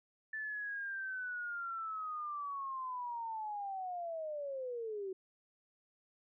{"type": "linear sweep", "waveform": "sine", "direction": "down", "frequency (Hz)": [1760, 370], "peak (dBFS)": -38, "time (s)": [0.33, 5.13], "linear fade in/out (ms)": 5, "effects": []}